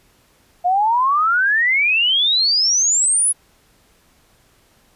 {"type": "exponential sweep", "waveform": "sine", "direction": "up", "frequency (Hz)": [698.5, 10548], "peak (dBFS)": -13, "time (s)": [0.64, 3.33], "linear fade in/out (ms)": 20, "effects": ["pink hiss -56 dBFS RMS until 4.95 s", "resampled to 32000 Hz"]}